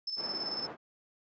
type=tone with tremolo; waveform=sine; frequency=5260 Hz; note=E8; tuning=5 cents flat; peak=-32 dBFS; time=0.07-0.67 s; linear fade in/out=5 ms; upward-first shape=square; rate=18 Hz; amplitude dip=50%
type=band-pass noise; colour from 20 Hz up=pink; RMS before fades=-44 dBFS; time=0.16-0.77 s; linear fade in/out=50 ms; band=290 to 1200 Hz; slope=12 dB/octave
effects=resampled to 16000 Hz